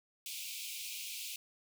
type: high-pass noise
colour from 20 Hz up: pink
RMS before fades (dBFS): -43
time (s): 0.26-1.36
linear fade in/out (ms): 2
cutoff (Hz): 2300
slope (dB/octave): 96
effects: none